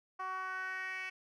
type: tone with band-pass filter sweep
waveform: 10% pulse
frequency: 375.1 Hz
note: F#4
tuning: 24 cents sharp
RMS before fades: -40 dBFS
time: 0.19-1.1 s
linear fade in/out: 10 ms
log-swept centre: 1000 to 2400 Hz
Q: 3.3
effects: none